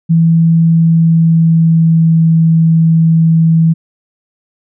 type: tone with pitch glide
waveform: sine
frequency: 164.81 to 163.01 Hz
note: E3 to E3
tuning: 0 to -19 cents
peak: -5 dBFS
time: 0.09-3.74 s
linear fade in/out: 20 ms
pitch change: -19 cents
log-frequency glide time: 0.64-2.25 s
effects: none